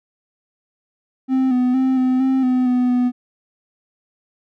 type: tone with pitch steps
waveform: triangle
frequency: 261.7 / 250.2 / 261.5 / 256.2 / 263.7 / 253.5 / 249.1 / 247.5 Hz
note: C4 / B3 / C4 / C4 / C4 / B3 / B3 / B3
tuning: 0 / +23 / -1 / -36 / +14 / +45 / +15 / +4 cents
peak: -12 dBFS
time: 1.28-3.12 s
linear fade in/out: 50 ms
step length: 230 ms
effects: none